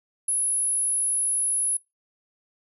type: tone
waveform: sine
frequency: 10548 Hz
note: E9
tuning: in tune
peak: -20 dBFS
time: 0.28-1.77 s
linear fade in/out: 5 ms
effects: noise-tail reverb RT60 0.2 s tail -24 dB re dry + tanh soft clip ceiling -17 dBFS